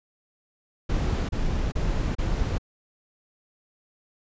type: noise bursts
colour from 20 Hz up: brown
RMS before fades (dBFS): -25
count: 4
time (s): 0.89-2.583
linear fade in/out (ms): 10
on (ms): 400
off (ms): 31
effects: resampled to 16000 Hz